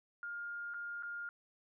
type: tone with dropouts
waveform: sine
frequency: 1412 Hz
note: F6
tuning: 19 cents sharp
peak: -40 dBFS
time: 0.23-1.29 s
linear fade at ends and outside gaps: 1 ms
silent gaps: 0.738-0.743 / 1.025-1.032 s
effects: none